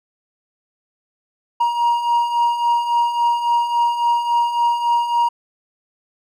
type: beating tone pair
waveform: triangle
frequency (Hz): 944 / 947.6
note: A#5 / A#5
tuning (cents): +22 / +28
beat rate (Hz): 3.6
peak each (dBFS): -21 / -14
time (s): 1.6-5.29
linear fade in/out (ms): 10
effects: none